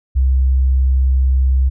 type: tone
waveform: sine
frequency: 65.41 Hz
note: C2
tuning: in tune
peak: -10 dBFS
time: 0.15-1.7 s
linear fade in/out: 20 ms
effects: none